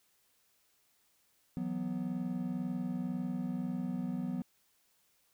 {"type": "chord", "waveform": "triangle", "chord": "E suspended second", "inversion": "none", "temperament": "equal", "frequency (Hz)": [164.81, 185, 246.9], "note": ["E3", "F#3", "B3"], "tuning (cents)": [0, 0, 0], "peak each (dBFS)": [-40, -35, -35], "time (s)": [1.57, 4.42], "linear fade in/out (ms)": 0, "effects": ["white hiss -72 dBFS RMS until 5.33 s"]}